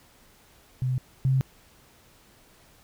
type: tone pair in turn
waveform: sine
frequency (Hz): 128.1 / 132.39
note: C3 / C3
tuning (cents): -36 / +21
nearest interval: minor second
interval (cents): 57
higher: second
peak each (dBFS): -23 / -19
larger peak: second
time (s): 0.82-0.98 / 1.25-1.41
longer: neither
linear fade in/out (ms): 0
effects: pink hiss -57 dBFS RMS until 2.83 s